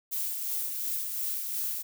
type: noise with tremolo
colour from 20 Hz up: violet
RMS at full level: -31 dBFS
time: 0.11-1.83 s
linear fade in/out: 20 ms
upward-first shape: sine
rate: 2.8 Hz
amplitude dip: 35%
effects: none